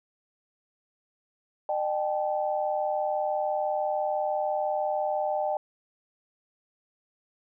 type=tone cluster; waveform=sine; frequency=606 / 780 / 860 Hz; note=D#5 / G5 / A5; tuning=-46 / -9 / -40 cents; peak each=-28 / -29 / -34 dBFS; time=1.69-5.57 s; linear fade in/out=2 ms; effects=none